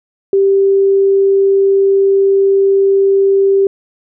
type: tone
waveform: sine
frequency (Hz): 392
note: G4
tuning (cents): 0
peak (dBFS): -7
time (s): 0.33-3.67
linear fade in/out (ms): 2
effects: none